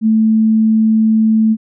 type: tone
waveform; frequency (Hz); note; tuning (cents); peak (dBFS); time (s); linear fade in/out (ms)
sine; 220; A3; 0; -8; 0.01-1.57; 50
effects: none